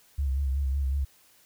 sine tone with vibrato, 68.3 Hz, C#2, 25 cents flat, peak -24 dBFS, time 0.18-1.05 s, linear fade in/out 10 ms, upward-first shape sine, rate 5.4 Hz, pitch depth 64 cents each way, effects white hiss -60 dBFS RMS until 1.45 s

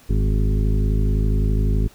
harmonic tone with a mistuned harmonic, 51.91 Hz, G#1, in tune, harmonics 1 / 2 / 3 / 4 / 5 / 7 / 8, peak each -17 / -23 / -27 / -29 / -31 / -34 / -35 dBFS, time 0.09-1.88 s, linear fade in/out 10 ms, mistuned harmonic 1, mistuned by -120 cents, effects pink hiss -50 dBFS RMS until 1.94 s

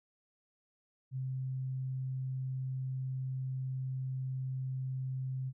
sine tone, 130.81 Hz, C3, in tune, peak -34 dBFS, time 1.11-5.53 s, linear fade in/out 50 ms, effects none

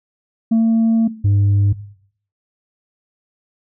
sine tone pair in turn, 226 / 100.67 Hz, A3 / G2, +47 / +47 cents, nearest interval octave + major second, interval 1400 cents, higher first, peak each -8 dBFS, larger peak neither, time 0.51-1.08 / 1.24-1.73 s, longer first, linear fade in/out 10 ms, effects noise-tail reverb RT60 0.6 s tail -18 dB re dry + tanh soft clip ceiling -10 dBFS

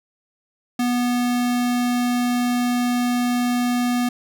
square tone, 244.5 Hz, B3, 17 cents flat, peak -19 dBFS, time 0.79-4.09 s, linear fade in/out 5 ms, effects none

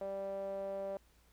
sawtooth tone with band-pass filter, 195.8 Hz, G3, 2 cents flat, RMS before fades -40 dBFS, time 0.01-0.97 s, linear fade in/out 2 ms, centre 590 Hz, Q 5.8, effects added 58 Hz sine -67 dBFS peak until 1.32 s + pink hiss -70 dBFS RMS until 1.32 s

